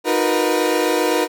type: chord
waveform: 30% pulse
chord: B major seventh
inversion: first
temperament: equal with one note detuned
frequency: 311.1 / 361.1 / 466.2 / 493.9 Hz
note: D#4 / F#4 / A#4 / B4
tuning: 0 / -42 / 0 / 0 cents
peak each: -19 dBFS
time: 0.04-1.28 s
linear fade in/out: 50 ms
effects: none